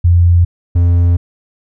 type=tone pair in turn; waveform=sine / triangle; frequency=86.8 / 86.8 Hz; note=F2 / F2; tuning=-10 / -10 cents; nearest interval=unison; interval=0 cents; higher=neither; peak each=-5 dBFS; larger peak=neither; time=0.04-0.45 / 0.75-1.17 s; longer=second; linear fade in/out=10 ms; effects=none